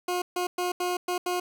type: tone bursts at uneven times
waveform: 20% pulse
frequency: 358.2 Hz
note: F4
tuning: 44 cents sharp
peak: -21 dBFS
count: 6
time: 0.08-0.22 / 0.36-0.47 / 0.58-0.72 / 0.8-0.97 / 1.08-1.18 / 1.26-1.4 s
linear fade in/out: 5 ms
effects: none